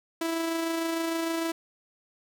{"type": "tone with amplitude modulation", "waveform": "sawtooth", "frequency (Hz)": 329.6, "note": "E4", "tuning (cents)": 0, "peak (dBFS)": -22, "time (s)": [0.21, 1.52], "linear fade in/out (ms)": 5, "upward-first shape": "sine", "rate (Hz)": 26.6, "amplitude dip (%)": 30, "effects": []}